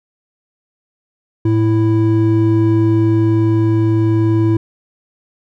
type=tone pair together; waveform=triangle; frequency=110 / 329.6 Hz; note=A2 / E4; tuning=0 / 0 cents; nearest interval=octave + perfect fifth; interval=1900 cents; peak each=-11 dBFS; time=1.45-4.57 s; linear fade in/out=5 ms; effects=none